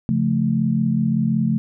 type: chord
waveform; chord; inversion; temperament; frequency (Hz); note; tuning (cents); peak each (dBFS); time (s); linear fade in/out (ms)
sine; Db augmented; none; equal; 138.59 / 174.61 / 220; Db3 / F3 / A3; 0 / 0 / 0; -22 / -22 / -19; 0.09-1.58; 0
effects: none